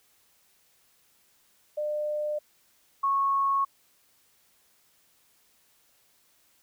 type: tone pair in turn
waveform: sine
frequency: 600 / 1100.4 Hz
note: D5 / C#6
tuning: +37 / -13 cents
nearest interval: minor seventh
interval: 1050 cents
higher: second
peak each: -27 / -22 dBFS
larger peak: second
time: 1.77-2.39 / 3.03-3.65 s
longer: neither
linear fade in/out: 10 ms
effects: white hiss -65 dBFS RMS until 6.62 s